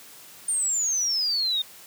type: exponential sweep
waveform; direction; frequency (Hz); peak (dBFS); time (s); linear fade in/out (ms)
sine; down; 9030 to 3640; -22; 0.48-1.62; 5
effects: white hiss -47 dBFS RMS until 1.86 s + high-pass 100 Hz 12 dB/octave